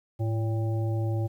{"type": "harmonic tone with a mistuned harmonic", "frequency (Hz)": 112.9, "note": "A2", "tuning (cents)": 45, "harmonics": [1, 3, 5, 7], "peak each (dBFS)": [-25, -35, -39, -42], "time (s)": [0.19, 1.28], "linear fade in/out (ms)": 20, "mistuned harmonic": 1, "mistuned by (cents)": -68, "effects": ["10-bit"]}